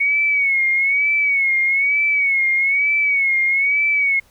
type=tone with vibrato; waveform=sine; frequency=2219 Hz; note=C#7; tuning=1 cent sharp; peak=-14 dBFS; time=0-4.2 s; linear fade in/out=10 ms; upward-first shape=sine; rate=1.1 Hz; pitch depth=77 cents each way; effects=pink hiss -55 dBFS RMS until 4.3 s